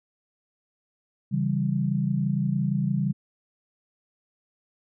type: chord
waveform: sine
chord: C# diminished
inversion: none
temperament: equal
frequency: 138.59 / 164.81 / 196 Hz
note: C#3 / E3 / G3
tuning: 0 / 0 / 0 cents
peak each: -26 / -28 / -26 dBFS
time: 1.31-3.13 s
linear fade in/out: 20 ms
effects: none